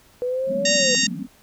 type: exponential two-way sweep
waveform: sine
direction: up then down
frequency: 490 to 587.3 to 490 Hz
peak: -21 dBFS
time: 0.22-0.95 s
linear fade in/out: 0 ms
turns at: 0.75 s
type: band-pass noise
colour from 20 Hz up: white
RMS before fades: -30 dBFS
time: 0.46-1.28 s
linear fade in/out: 50 ms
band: 160 to 270 Hz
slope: 96 dB/octave
type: harmonic tone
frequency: 928 Hz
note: A#5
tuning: 8 cents flat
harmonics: 2 / 3 / 4 / 5 / 6 / 7 / 8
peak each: -25 / -25 / -25 / -25 / -25 / -25 / -25 dBFS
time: 0.65-1.07 s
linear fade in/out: 5 ms
effects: pink hiss -54 dBFS RMS until 1.42 s